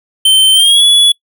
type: tone with pitch glide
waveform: square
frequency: 3100 to 3400 Hz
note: G7 to G#7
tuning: -20 to +40 cents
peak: -5 dBFS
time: 0.25-1.12 s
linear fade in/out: 5 ms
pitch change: +160 cents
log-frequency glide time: 0.54-0.83 s
effects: noise-tail reverb RT60 0.1 s tail -25 dB re dry